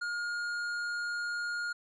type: tone with tanh clipping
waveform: triangle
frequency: 1423 Hz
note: F6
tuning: 32 cents sharp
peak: -34 dBFS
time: 0.01-1.73 s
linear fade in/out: 10 ms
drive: 14 dB
effects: resampled to 24000 Hz